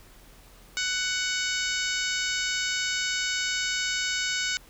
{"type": "harmonic tone", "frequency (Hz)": 744, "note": "F#5", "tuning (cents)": 9, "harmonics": [2, 3, 4, 5, 6, 7, 8, 9, 10], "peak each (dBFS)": [-31, -33, -34, -35, -36, -36, -37, -38, -38], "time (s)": [0.77, 4.57], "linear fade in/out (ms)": 0, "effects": ["added 40 Hz sine -53 dBFS peak until 4.69 s", "pink hiss -54 dBFS RMS until 4.69 s"]}